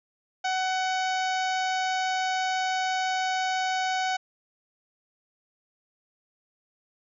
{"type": "harmonic tone", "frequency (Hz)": 749, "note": "F#5", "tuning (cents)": 21, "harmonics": [1, 2, 3, 4, 5, 6, 7, 8, 9], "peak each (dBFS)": [-26, -32, -36, -38, -40, -42, -43, -44, -45], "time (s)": [0.44, 4.17], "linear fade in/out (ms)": 10, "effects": []}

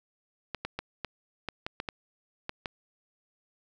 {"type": "clicks", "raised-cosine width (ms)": 0.3, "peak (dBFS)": -17, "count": 10, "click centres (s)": [0.547, 0.65, 0.79, 1.047, 1.487, 1.665, 1.801, 1.888, 2.494, 2.658], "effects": []}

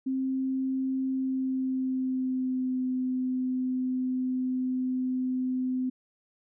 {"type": "tone with pitch glide", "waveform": "sine", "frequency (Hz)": [263.6, 255.8], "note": ["C4", "C4"], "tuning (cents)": [13, -39], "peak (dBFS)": -26, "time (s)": [0.06, 5.9], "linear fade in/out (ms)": 10, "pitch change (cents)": -52, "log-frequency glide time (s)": [1.07, 2.83], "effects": []}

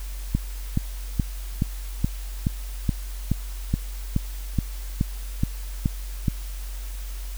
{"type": "click train", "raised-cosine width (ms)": 5, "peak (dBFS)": -8, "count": 15, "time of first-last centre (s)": [0.35, 6.282], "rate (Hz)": 2.36, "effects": ["added 46 Hz sine -30 dBFS peak until 7.37 s", "white hiss -44 dBFS RMS until 7.37 s"]}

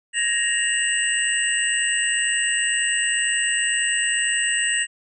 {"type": "tone cluster", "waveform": "sine", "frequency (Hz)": [1670, 1867, 2707, 2829, 8060], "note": ["G#6", "A#6", "E7", "F7", "B8"], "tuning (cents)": [9, 2, 45, 22, 34], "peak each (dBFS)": [-32, -23, -32, -26, -23], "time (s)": [0.13, 4.87], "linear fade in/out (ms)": 50, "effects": []}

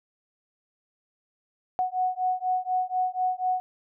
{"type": "beating tone pair", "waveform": "sine", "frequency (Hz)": [736, 740.1], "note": ["F#5", "F#5"], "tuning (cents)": [-9, 0], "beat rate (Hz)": 4.1, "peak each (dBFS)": -27, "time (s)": [1.79, 3.6], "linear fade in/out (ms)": 0, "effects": []}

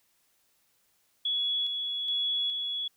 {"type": "tone with tremolo", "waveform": "sine", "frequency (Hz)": 3376, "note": "G#7", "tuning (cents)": 28, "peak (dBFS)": -26, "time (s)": [1.25, 2.88], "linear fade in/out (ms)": 5, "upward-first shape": "square", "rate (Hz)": 1.2, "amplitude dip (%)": 35, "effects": ["white hiss -70 dBFS RMS until 2.96 s"]}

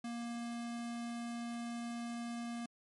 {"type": "tone", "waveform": "square", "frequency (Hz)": 235.5, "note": "A#3", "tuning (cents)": 18, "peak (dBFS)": -40, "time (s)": [0.04, 2.66], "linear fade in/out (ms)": 5, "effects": ["MP3 48 kbps"]}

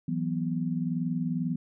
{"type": "chord", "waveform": "sine", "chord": "E suspended second", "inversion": "none", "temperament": "equal", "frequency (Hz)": [164.81, 185, 246.9], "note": ["E3", "F#3", "B3"], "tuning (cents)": [0, 0, 0], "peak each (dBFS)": [-30, -33, -31], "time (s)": [0.08, 1.56], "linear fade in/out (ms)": 5, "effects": []}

